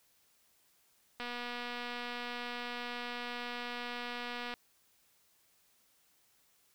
click train, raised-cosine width 0.3 ms, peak -25 dBFS, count 809, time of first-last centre 1.2-4.539 s, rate 242 Hz, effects white hiss -70 dBFS RMS until 6.74 s

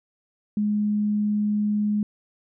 sine tone, 209 Hz, G#3, 11 cents sharp, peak -20 dBFS, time 0.57-2.03 s, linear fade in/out 2 ms, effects none

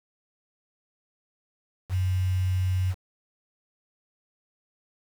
sine tone with quantisation, 92.5 Hz, F#2, in tune, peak -22 dBFS, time 1.89-2.95 s, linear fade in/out 50 ms, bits 7, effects none

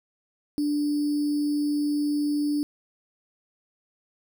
sine tone with sample-and-hold, 293.7 Hz, D4, in tune, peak -22 dBFS, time 0.58-2.63 s, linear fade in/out 0 ms, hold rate 4900 Hz, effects none

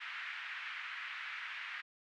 white band-pass noise, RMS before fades -44 dBFS, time 0-1.82 s, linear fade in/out 20 ms, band 1400 to 2400 Hz, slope 24 dB/octave, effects none

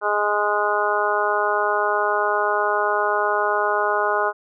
harmonic tone, 207.7 Hz, G#3, in tune, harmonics 2 / 3 / 4 / 5 / 6 / 7, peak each -25 / -25 / -25 / -25 / -25 / -25 dBFS, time 0.01-4.33 s, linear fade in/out 50 ms, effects none

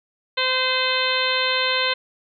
harmonic tone, 515 Hz, C5, 28 cents flat, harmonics 1 / 2 / 3 / 4 / 5 / 6 / 7 / 8, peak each -27 / -27 / -27 / -27 / -27 / -27 / -27 / -27 dBFS, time 0.37-1.94 s, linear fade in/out 10 ms, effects none

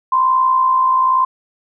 sine tone pair together, 980.1 / 1041 Hz, B5 / C6, -13 / -9 cents, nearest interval minor second, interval 104 cents, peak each -22 / -11 dBFS, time 0.12-1.25 s, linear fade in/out 5 ms, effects none

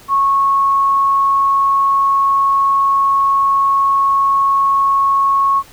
sine tone, 1100 Hz, C#6, 14 cents flat, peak -10 dBFS, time 0.08-5.63 s, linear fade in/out 50 ms, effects pink hiss -42 dBFS RMS until 5.72 s

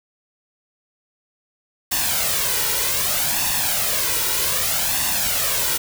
white noise with flanger, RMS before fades -21 dBFS, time 1.91-5.78 s, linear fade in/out 10 ms, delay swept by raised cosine 1.1 to 2.1 ms, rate 0.64 Hz, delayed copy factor +0.65, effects none

